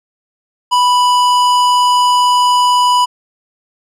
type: tone with hard clipping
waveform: triangle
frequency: 987.8 Hz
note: B5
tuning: in tune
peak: -10 dBFS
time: 0.71-3.06 s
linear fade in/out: 20 ms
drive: 18 dB
effects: none